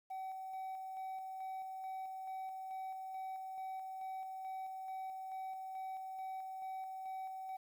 sine tone with tremolo, 760 Hz, F#5, 46 cents sharp, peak -38 dBFS, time 0.1-7.57 s, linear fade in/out 10 ms, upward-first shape square, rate 2.3 Hz, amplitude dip 35%, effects tanh soft clip ceiling -40 dBFS + 11-bit

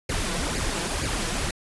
pink noise with flanger, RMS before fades -27 dBFS, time 0.09-1.51 s, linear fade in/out 5 ms, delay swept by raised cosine 0.42 to 6.12 ms, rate 2.1 Hz, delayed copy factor +0.7, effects resampled to 24000 Hz

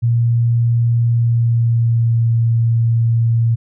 sine tone with pitch glide, 117.6 to 115.51 Hz, A#2 to A#2, +16 to -15 cents, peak -11 dBFS, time 0.02-3.56 s, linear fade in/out 20 ms, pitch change -31 cents, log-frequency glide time 1.07-2.29 s, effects none

